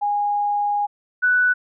sine tone pair in turn, 822 / 1485.9 Hz, G#5 / F#6, -18 / +7 cents, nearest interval minor seventh, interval 1025 cents, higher second, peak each -18 / -14 dBFS, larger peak second, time 0.01-0.87 / 1.22-1.54 s, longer first, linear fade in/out 20 ms, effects none

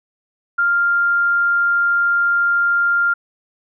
sine tone, 1396.9 Hz, F6, in tune, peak -13 dBFS, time 0.58-3.14 s, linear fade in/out 10 ms, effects none

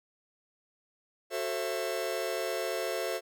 45% pulse chord, F# half-diminished seventh, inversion none, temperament just, 370 / 444 / 532.8 / 666 Hz, F#4 / A4 / C5 / E5, 0 / +16 / +31 / +18 cents, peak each -38 / -37 / -36 / -36 dBFS, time 1.3-3.21 s, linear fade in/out 50 ms, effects none

